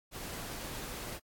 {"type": "noise", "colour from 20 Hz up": "pink", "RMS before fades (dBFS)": -42, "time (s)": [0.11, 1.2], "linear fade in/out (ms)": 50, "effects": ["AAC 64 kbps"]}